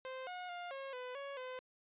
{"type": "tone with pitch steps", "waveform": "sawtooth", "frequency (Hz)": [520, 724, 705, 543, 501, 558, 510], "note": ["C5", "F#5", "F5", "C#5", "B4", "C#5", "C5"], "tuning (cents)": [-11, -38, 16, -36, 25, 11, -44], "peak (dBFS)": -39, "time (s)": [0.05, 1.59], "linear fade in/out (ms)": 0, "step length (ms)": 220, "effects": ["resampled to 8000 Hz"]}